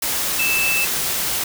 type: tone in noise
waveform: sine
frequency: 2637 Hz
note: E7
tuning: in tune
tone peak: -18 dBFS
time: 0.39-0.85 s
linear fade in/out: 5 ms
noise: white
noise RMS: -22 dBFS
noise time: 0.02-1.44 s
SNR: +1 dB
effects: none